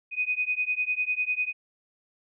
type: beating tone pair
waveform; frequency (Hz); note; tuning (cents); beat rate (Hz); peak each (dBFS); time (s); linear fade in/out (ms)
sine; 2489 / 2499; D#7 / D#7; 0 / +7; 10; -28; 0.11-1.53; 50
effects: none